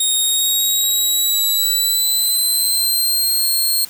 15% pulse tone with pitch glide, 3729 to 4234 Hz, A#7 to C8, 0 to +20 cents, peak -8 dBFS, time 0-3.85 s, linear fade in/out 5 ms, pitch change +220 cents, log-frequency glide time 0.22-3.47 s, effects white hiss -39 dBFS RMS until 3.89 s

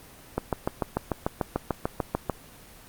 click train, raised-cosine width 1 ms, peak -10 dBFS, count 14, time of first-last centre 0.38-2.297 s, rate 6.78 Hz, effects pink hiss -49 dBFS RMS until 2.88 s + Opus 24 kbps

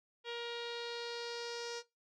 sawtooth tone with low-pass filter sweep, 472.1 Hz, A#4, 22 cents sharp, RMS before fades -42 dBFS, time 0.24-1.83 s, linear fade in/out 50 ms, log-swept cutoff 3400 to 5600 Hz, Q 3.5, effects noise-tail reverb RT60 0.2 s tail -18 dB re dry

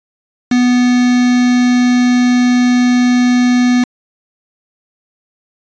triangle tone with quantisation, 246.9 Hz, B3, in tune, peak -6 dBFS, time 0.51-3.84 s, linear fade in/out 5 ms, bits 3, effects resampled to 16000 Hz

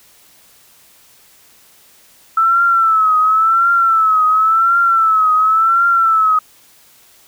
sine tone with vibrato, 1318.5 Hz, E6, in tune, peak -9 dBFS, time 2.37-6.39 s, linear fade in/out 5 ms, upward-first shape triangle, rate 0.93 Hz, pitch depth 91 cents each way, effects white hiss -48 dBFS RMS until 7.27 s

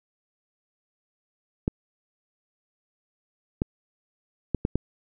clicks, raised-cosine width 3 ms, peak -10 dBFS, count 5, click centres 1.679 / 3.619 / 4.547 / 4.651 / 4.756 s, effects none

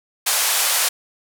white band-pass noise, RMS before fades -19 dBFS, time 0.26-0.89 s, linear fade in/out 10 ms, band 560 to 13000 Hz, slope 24 dB/octave, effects none

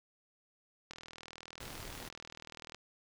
click train, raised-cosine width 0.2 ms, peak -29 dBFS, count 75, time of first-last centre 0.91-2.746 s, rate 40.3 Hz
pink noise, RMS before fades -47 dBFS, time 1.6-2.09 s, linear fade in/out 10 ms
effects none

